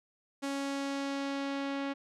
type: tone with low-pass filter sweep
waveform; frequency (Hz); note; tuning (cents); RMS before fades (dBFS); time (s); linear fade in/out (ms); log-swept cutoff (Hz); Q
sawtooth; 277.2; C#4; 0; -35; 0.42-1.94; 20; 8900 to 3100; 0.97
effects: none